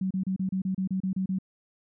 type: tone bursts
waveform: sine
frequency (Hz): 188.8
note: F#3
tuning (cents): +35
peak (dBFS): -25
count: 11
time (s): 0.01-1.387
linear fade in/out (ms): 5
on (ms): 97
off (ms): 31
effects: none